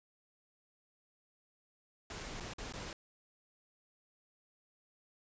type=noise with dropouts; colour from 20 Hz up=pink; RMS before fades=-44 dBFS; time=2.1-2.93 s; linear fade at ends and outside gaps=2 ms; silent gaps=2.401-2.405 / 2.536-2.583 / 2.725-2.736 s; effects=resampled to 16000 Hz